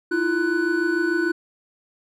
triangle tone cluster, 318.3 / 345 / 1488 Hz, D#4 / F4 / F#6, +39 / -21 / +9 cents, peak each -23 / -20 / -23 dBFS, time 0.11-1.32 s, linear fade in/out 10 ms, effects none

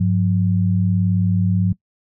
sine tone pair together, 100.75 / 179.4 Hz, G2 / F3, +48 / +47 cents, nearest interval minor seventh, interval 999 cents, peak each -17 dBFS, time 0-1.73 s, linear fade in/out 10 ms, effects noise-tail reverb RT60 0.1 s tail -21 dB re dry

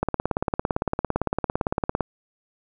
click train, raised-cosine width 1 ms, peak -8 dBFS, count 36, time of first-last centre 0.03-2.007 s, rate 17.7 Hz, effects none

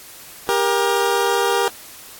20% pulse tone pair together, 397.7 / 473 Hz, G4 / A#4, +25 / +25 cents, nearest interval minor third, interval 300 cents, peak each -14 dBFS, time 0.49-1.68 s, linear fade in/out 0 ms, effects white hiss -40 dBFS RMS until 2.19 s + AAC 64 kbps

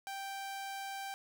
sawtooth tone, 784 Hz, G5, in tune, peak -36 dBFS, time 0.07-1.14 s, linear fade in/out 0 ms, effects 12-bit

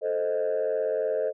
sine chord, A diminished, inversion none, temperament equal, 440 / 523.3 / 622.3 Hz, A4 / C5 / Eb5, 0 / 0 / 0 cents, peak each -27 dBFS, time 0.01-1.33 s, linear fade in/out 50 ms, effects tanh soft clip ceiling -19 dBFS

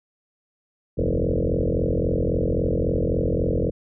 sine tone with frequency modulation, 190 Hz, F#3, 46 cents sharp, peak -19 dBFS, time 0.97-3.71 s, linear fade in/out 20 ms, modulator 43.7 Hz, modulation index 7.9, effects none

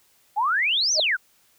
sine exponential two-way sweep, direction up then down, 783 to 6272 to 1353 Hz, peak -19 dBFS, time 0.36-1.17 s, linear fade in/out 20 ms, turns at 0.93 s
sine tone with exponential growth, 622.3 Hz, D#5, in tune, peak -16 dBFS, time 0.93-1 s, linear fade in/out 2 ms, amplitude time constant 15 ms
effects white hiss -61 dBFS RMS until 1.58 s

